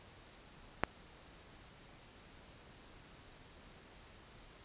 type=click; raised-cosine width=0.5 ms; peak=-13 dBFS; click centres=0.836 s; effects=pink hiss -58 dBFS RMS until 4.64 s + resampled to 8000 Hz